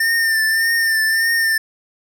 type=tone with vibrato; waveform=square; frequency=1800 Hz; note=A6; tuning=39 cents sharp; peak=-15 dBFS; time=0-1.58 s; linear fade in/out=5 ms; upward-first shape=triangle; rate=1.7 Hz; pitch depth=43 cents each way; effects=none